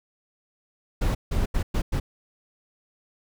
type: noise bursts at uneven times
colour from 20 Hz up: brown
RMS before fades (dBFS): -23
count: 5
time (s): 1.01-1.15 / 1.31-1.46 / 1.54-1.63 / 1.74-1.82 / 1.92-2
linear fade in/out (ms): 10
effects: none